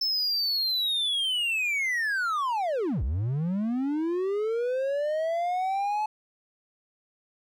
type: linear two-way sweep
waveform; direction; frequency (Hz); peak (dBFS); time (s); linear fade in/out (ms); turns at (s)
triangle; down then up; 5300 to 56 to 863; -23; 0.01-6.06; 5; 3.03
effects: none